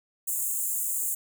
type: high-pass noise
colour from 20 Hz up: pink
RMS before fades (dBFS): -29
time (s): 0.27-1.15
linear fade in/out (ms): 10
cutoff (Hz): 6900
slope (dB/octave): 96
effects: none